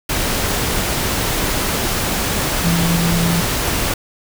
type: tone in noise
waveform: sine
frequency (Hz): 169.7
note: F3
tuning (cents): -49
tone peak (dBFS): -15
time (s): 2.64-3.41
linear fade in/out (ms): 5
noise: pink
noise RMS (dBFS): -19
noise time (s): 0.09-3.94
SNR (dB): +1
effects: none